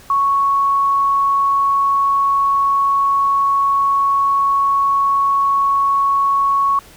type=tone; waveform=sine; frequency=1108.7 Hz; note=C#6; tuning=in tune; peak=-12 dBFS; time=0.1-6.79 s; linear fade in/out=2 ms; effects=pink hiss -43 dBFS RMS until 6.96 s